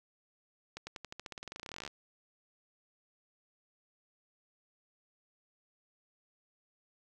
accelerating click train, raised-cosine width 0.2 ms, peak -25 dBFS, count 27, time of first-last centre 0.77-1.877 s, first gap 100 ms, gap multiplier 0.92, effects none

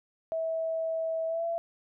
sine tone with pitch glide, 650 to 672.5 Hz, E5 to E5, -24 to +34 cents, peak -28 dBFS, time 0.32-1.58 s, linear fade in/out 0 ms, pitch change +58 cents, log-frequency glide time 1.27-1.45 s, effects none

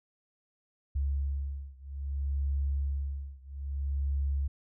sine beating tone pair, 69.3 / 69.91 Hz, C#2 / C#2, 0 / +15 cents, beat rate 0.61 Hz, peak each -32 / -33 dBFS, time 0.95-4.48 s, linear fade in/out 10 ms, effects none

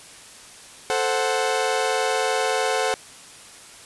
sawtooth chord, F# diminished, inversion first, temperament equal, 440 / 523.3 / 740 Hz, A4 / C5 / F#5, 0 / 0 / 0 cents, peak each -21 dBFS, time 0.9-2.94 s, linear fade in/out 0 ms, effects white hiss -44 dBFS RMS until 3.85 s + resampled to 24000 Hz

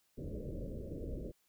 pink low-pass noise, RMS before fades -42 dBFS, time 0.17-1.32 s, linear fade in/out 20 ms, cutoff 590 Hz, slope 96 dB/octave, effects white hiss -75 dBFS RMS until 1.48 s

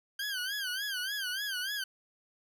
20% pulse tone with vibrato, 1568 Hz, G6, in tune, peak -28 dBFS, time 0.19-1.84 s, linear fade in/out 5 ms, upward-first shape sine, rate 3.4 Hz, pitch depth 130 cents each way, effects none

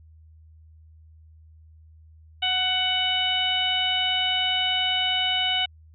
harmonic tone with a mistuned harmonic, 745 Hz, F#5, 12 cents sharp, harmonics 1 / 2 / 3 / 4 / 5, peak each -30 / -33 / -30 / -23 / -30 dBFS, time 2.42-5.66 s, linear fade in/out 10 ms, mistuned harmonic 1, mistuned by -15 cents, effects added 79 Hz sine -48 dBFS peak until 5.94 s

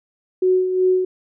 sine tone with tremolo, 370 Hz, F#4, in tune, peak -12 dBFS, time 0.42-1.05 s, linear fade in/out 5 ms, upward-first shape sine, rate 2.7 Hz, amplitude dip 55%, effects none

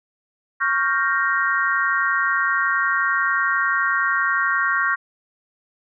sine chord, G half-diminished seventh, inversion second, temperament equal, 1108.7 / 1396.9 / 1568 / 1864.7 Hz, Db6 / F6 / G6 / Bb6, 0 / 0 / 0 / 0 cents, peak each -23 dBFS, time 0.6-4.96 s, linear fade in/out 20 ms, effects none

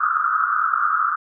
white band-pass noise, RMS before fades -20 dBFS, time 0-1.16 s, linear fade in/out 10 ms, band 1200 to 1400 Hz, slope 96 dB/octave, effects none

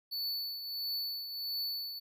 square tone with tremolo, 4470 Hz, C#8, 14 cents sharp, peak -33 dBFS, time 0.11-2 s, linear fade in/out 20 ms, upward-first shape triangle, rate 1.5 Hz, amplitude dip 60%, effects none

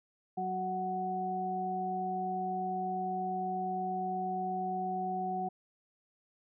harmonic tone, 185.7 Hz, F#3, 7 cents sharp, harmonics 1 / 2 / 4, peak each -39 / -41 / -33 dBFS, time 0.37-5.49 s, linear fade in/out 10 ms, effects none

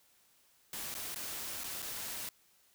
white noise with dropouts, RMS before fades -41 dBFS, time 0.73-2.29 s, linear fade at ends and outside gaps 2 ms, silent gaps 0.942-0.95 / 1.146-1.159 / 1.637-1.641 / 1.821-1.825 s, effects white hiss -68 dBFS RMS until 2.74 s

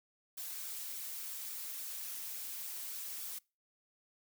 blue noise with flanger, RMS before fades -43 dBFS, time 0.37-3.39 s, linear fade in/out 10 ms, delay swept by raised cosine 0.97 to 6.17 ms, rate 3.5 Hz, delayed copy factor -0.55, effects noise-tail reverb RT60 0.3 s tail -25 dB re dry

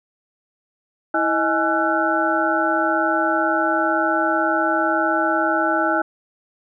sine tone cluster, 326.6 / 627 / 836 / 1349 / 1490 Hz, E4 / D#5 / G#5 / E6 / F#6, -16 / +13 / +11 / +40 / +12 cents, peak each -23 dBFS, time 1.14-6.02 s, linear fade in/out 5 ms, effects none

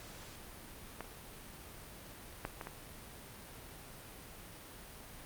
clicks, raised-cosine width 0.5 ms, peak -25 / -22 / -26 / -27 dBFS, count 4, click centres 1.007 / 2.451 / 2.612 / 2.671 s, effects pink hiss -51 dBFS RMS until 5.25 s + Opus 48 kbps

